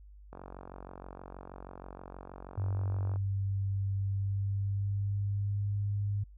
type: click train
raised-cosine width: 1 ms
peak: -31 dBFS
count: 132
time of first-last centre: 0.33-3.159 s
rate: 46.3 Hz
type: tone with pitch glide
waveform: sine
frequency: 98 to 101.51 Hz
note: G2 to G#2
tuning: 0 to -39 cents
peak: -29 dBFS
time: 2.57-6.24 s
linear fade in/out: 10 ms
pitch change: +61 cents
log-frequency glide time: 3.99-5.79 s
effects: added 50 Hz sine -50 dBFS peak until 6.37 s